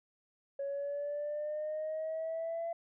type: exponential sweep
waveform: sine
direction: up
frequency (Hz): 554.4 to 676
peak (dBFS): -33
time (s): 0.59-2.73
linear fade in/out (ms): 5
effects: tanh soft clip ceiling -31 dBFS